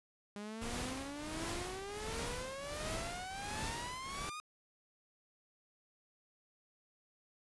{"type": "exponential sweep", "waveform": "sawtooth", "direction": "up", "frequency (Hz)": [202.7, 1248], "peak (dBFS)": -39, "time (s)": [0.36, 4.4], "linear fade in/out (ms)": 0}
{"type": "noise with tremolo", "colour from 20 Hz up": "pink", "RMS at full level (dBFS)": -40, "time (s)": [0.61, 4.3], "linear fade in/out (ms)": 10, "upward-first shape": "triangle", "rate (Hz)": 1.4, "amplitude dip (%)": 85}
{"effects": ["resampled to 24000 Hz"]}